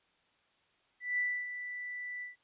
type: tone with ADSR envelope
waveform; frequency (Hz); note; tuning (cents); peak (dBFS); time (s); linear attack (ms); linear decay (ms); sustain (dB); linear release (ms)
sine; 1975.5; B6; 0; -28; 1-2.36; 180; 280; -10; 140
effects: white hiss -71 dBFS RMS until 2.43 s + resampled to 8000 Hz